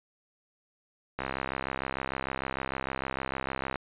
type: click train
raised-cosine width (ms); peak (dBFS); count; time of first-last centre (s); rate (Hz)
0.5; -16; 172; 1.19-3.758; 66.6
effects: resampled to 8000 Hz